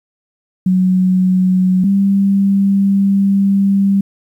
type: tone pair in turn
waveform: sine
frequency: 185 / 197.05 Hz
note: F#3 / G3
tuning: 0 / +9 cents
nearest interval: minor second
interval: 109 cents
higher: second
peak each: -9 dBFS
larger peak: neither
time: 0.66-1.84 / 1.84-4.01 s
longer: second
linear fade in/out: 5 ms
effects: 8-bit